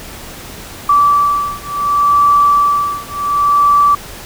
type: beating tone pair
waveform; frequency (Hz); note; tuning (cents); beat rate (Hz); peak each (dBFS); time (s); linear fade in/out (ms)
sine; 1158 / 1158.69; D6 / D6; -25 / -24; 0.69; -12; 0.89-3.95; 5
effects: pink hiss -31 dBFS RMS until 4.25 s